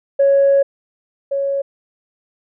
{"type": "tone pair in turn", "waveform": "sine", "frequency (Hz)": [554.4, 554.4], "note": ["C#5", "C#5"], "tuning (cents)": [0, 0], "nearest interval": "unison", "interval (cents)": 0, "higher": "neither", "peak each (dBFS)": [-8, -16], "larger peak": "first", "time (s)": [[0.19, 0.63], [1.31, 1.62]], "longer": "first", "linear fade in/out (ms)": 10, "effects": ["tanh soft clip ceiling -6 dBFS"]}